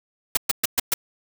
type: noise bursts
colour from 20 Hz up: white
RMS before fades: -19 dBFS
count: 5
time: 0.35-0.94 s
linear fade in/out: 5 ms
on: 22 ms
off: 120 ms
effects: none